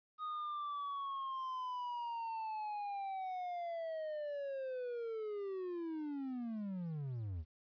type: linear sweep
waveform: triangle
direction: down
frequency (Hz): 1248 to 73.42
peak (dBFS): -37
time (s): 0.18-7.45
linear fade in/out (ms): 50
effects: resampled to 11025 Hz + 13-bit